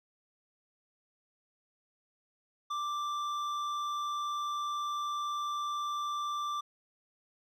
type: tone with hard clipping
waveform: triangle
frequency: 1177 Hz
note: D6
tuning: 3 cents sharp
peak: -34 dBFS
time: 2.7-6.61 s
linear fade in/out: 10 ms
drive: 12 dB
effects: none